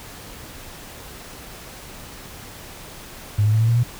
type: tone with pitch steps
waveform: sine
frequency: 103.83 / 106.93 / 110.13 / 113.42 / 116.81 / 120.31 Hz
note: G#2 / A2 / A2 / A#2 / A#2 / B2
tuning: 0 / -49 / +2 / -47 / +4 / -45 cents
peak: -14 dBFS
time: 3.38-3.836 s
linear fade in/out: 10 ms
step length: 76 ms
effects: pink hiss -39 dBFS RMS until 3.99 s